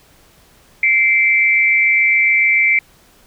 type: tone pair together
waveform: sine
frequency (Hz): 2093 / 2320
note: C7 / D7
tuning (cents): 0 / -22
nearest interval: major second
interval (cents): 178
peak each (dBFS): -13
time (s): 0.83-2.79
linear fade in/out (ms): 2
effects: pink hiss -50 dBFS RMS until 3.26 s